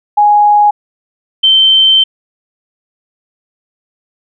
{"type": "tone pair in turn", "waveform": "sine", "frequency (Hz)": [830.6, 3106], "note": ["G#5", "G7"], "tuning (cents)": [0, -17], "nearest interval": "octave + major seventh", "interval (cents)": 2283, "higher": "second", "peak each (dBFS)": -4, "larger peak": "neither", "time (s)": [[0.17, 0.71], [1.43, 2.04]], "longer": "second", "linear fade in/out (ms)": 10, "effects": []}